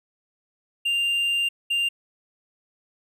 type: tone bursts at uneven times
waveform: triangle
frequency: 2791 Hz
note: F7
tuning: 2 cents flat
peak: -19 dBFS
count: 2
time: 0.85-1.49 / 1.7-1.89 s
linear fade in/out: 10 ms
effects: none